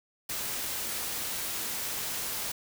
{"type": "noise", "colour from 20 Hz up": "white", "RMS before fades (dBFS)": -34, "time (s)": [0.29, 2.52], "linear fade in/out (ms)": 5, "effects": []}